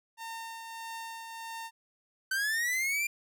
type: tone with tremolo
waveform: sawtooth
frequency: 910 Hz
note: A#5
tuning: 42 cents flat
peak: -34 dBFS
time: 0.17-1.71 s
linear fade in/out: 50 ms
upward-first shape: triangle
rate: 1.6 Hz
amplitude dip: 40%
type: linear sweep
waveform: 45% pulse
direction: up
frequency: 1524 to 2400 Hz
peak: -28 dBFS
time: 2.31-3.07 s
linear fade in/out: 5 ms
type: noise with exponential decay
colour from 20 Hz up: blue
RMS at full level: -45 dBFS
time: 2.72-3.03 s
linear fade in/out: 5 ms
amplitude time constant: 67 ms
effects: none